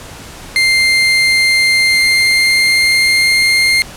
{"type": "tone with pitch glide", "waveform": "30% pulse", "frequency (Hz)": [2100, 2115], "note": ["C7", "C7"], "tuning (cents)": [6, 18], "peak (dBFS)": -6, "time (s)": [0.56, 3.82], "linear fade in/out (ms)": 0, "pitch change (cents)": 12, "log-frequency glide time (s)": [1.86, 3.3], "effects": ["pink hiss -32 dBFS RMS until 3.96 s", "low-pass 11000 Hz 12 dB/octave"]}